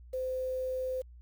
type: tone with quantisation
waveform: sine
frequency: 515 Hz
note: C5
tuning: 28 cents flat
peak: -31 dBFS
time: 0.13-1.02 s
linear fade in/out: 10 ms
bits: 9
effects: added 60 Hz sine -49 dBFS peak until 1.21 s